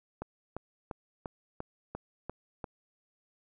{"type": "click train", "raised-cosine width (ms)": 1, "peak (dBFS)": -23, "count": 8, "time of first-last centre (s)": [0.22, 2.642], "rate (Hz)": 2.89, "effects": []}